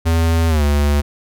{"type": "tone with pitch glide", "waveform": "square", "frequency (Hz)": [82.41, 72.58], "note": ["E2", "D2"], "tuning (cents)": [0, -20], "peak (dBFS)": -13, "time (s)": [0.05, 1.02], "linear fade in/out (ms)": 20, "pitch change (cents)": -220, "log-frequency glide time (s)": [0.48, 0.63], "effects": []}